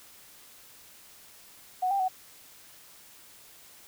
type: tone with pitch steps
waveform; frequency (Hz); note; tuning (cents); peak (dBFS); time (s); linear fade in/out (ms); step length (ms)
sine; 738 / 791 / 747; F#5 / G5 / F#5; -5 / +15 / +16; -24; 1.82-2.084; 10; 88
effects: white hiss -53 dBFS RMS until 3.87 s